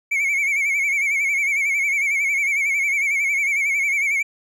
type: tone with vibrato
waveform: triangle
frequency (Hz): 2242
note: C#7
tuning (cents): +19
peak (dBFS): -16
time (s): 0.11-4.23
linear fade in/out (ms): 10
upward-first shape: sine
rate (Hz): 11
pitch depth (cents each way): 77
effects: none